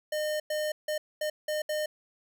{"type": "tone bursts at uneven times", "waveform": "square", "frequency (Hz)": 609, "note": "D#5", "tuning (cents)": -37, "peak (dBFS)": -29, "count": 6, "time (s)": [[0.12, 0.4], [0.5, 0.72], [0.88, 0.98], [1.21, 1.3], [1.48, 1.62], [1.69, 1.86]], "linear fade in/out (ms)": 5, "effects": []}